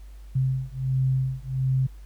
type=beating tone pair; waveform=sine; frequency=130.81 / 132.21 Hz; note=C3 / C3; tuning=0 / +18 cents; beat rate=1.4 Hz; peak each=-25 dBFS; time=0.35-1.87 s; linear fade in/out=10 ms; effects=added 50 Hz sine -40 dBFS peak until 2.05 s + pink hiss -60 dBFS RMS until 2.05 s